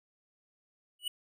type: tone with exponential growth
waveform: square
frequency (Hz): 2939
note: F#7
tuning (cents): -12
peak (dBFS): -29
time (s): 0.99-1.08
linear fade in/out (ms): 5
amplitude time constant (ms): 18
effects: none